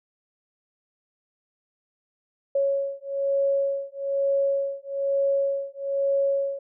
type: beating tone pair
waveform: sine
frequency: 553 / 554.1 Hz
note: C#5 / C#5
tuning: -4 / -1 cents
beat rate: 1.1 Hz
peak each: -25 dBFS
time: 2.55-6.59 s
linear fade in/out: 5 ms
effects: none

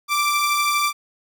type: tone pair together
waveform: sawtooth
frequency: 1174.7 / 2337 Hz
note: D6 / D7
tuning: 0 / -9 cents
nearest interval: octave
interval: 1191 cents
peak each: -15 / -22 dBFS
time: 0.08-0.93 s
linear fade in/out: 50 ms
effects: none

